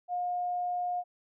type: tone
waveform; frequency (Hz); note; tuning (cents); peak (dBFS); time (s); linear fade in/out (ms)
sine; 714; F5; +38; -29; 0.08-1.04; 50
effects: none